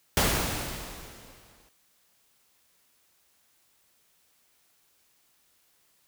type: noise with exponential decay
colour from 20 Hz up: pink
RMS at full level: -22 dBFS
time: 0.17-1.69 s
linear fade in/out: 1 ms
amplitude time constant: 330 ms
effects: white hiss -67 dBFS RMS until 6.07 s